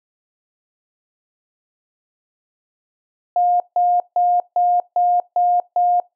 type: tone bursts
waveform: sine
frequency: 710 Hz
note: F5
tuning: 28 cents sharp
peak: -13 dBFS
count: 7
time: 3.36-6 s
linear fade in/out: 2 ms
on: 240 ms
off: 160 ms
effects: noise-tail reverb RT60 0.2 s tail -22 dB re dry